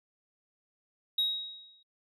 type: tone with exponential decay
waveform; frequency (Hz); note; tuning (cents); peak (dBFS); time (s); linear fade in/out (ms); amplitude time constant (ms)
sine; 3795; A#7; +30; -22; 1.18-1.83; 5; 140
effects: noise-tail reverb RT60 0.1 s tail -24 dB re dry + tanh soft clip ceiling -23 dBFS